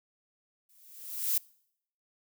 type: noise with exponential growth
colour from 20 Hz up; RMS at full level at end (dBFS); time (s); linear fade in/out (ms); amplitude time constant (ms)
violet; -25; 0.69-1.38; 5; 150
effects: noise-tail reverb RT60 0.7 s tail -25 dB re dry